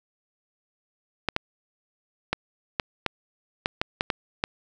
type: clicks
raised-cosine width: 0.3 ms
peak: -7 dBFS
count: 10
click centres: 1.287 / 1.364 / 2.33 / 2.798 / 3.063 / 3.659 / 3.815 / 4.009 / 4.102 / 4.439 s
effects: none